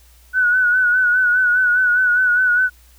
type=tone with vibrato; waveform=sine; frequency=1480 Hz; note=F#6; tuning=in tune; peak=-12 dBFS; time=0.33-2.7 s; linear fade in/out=50 ms; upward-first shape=sine; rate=4.9 Hz; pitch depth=47 cents each way; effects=added 60 Hz sine -47 dBFS peak until 2.98 s + white hiss -53 dBFS RMS until 2.98 s